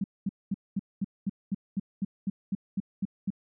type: tone bursts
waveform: sine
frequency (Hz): 196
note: G3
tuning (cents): 0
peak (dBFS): -25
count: 14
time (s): 0.01-3.304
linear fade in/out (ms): 5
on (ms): 31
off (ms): 220
effects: none